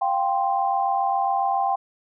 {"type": "chord", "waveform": "sine", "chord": "F suspended second", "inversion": "none", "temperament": "just", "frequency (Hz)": [698.5, 785.8, 1047.7], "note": ["F5", "G5", "C6"], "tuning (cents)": [0, 4, 2], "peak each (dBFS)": [-27, -21, -27], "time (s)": [0.01, 1.76], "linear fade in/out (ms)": 10, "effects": []}